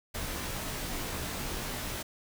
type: noise with comb filter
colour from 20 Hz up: pink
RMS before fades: -36 dBFS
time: 0.14-2.03 s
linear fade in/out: 10 ms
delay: 19 ms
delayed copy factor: -0.9
effects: none